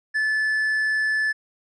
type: tone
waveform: triangle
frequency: 1738 Hz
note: A6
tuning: 22 cents flat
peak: -18 dBFS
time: 0.14-1.33 s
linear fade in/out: 20 ms
effects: resampled to 22050 Hz